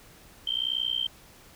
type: tone with amplitude modulation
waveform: sine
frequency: 3131 Hz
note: G7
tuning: 3 cents flat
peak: -22 dBFS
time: 0.47-1.07 s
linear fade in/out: 5 ms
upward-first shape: sine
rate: 61.2 Hz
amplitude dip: 95%
effects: pink hiss -53 dBFS RMS until 1.55 s